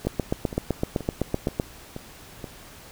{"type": "two click trains", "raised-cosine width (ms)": 2, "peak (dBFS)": [-20, -9], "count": [6, 13], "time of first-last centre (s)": [[0.05, 2.442], [0.07, 1.599]], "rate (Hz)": [2.09, 7.85], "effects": ["pink hiss -46 dBFS RMS until 2.91 s"]}